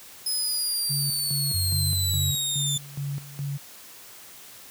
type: linear sweep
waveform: 20% pulse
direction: down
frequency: 5100 to 3520 Hz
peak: -19 dBFS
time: 0.26-2.78 s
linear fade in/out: 5 ms
type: tone with tremolo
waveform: sine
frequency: 141.3 Hz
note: C#3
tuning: 34 cents sharp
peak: -27 dBFS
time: 0.89-3.58 s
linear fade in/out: 20 ms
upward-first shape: square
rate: 2.4 Hz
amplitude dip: 80%
type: tone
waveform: sine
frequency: 92.5 Hz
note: F#2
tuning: in tune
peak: -24 dBFS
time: 1.53-2.32 s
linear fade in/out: 20 ms
effects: white hiss -46 dBFS RMS until 4.7 s + high-pass 60 Hz 12 dB/octave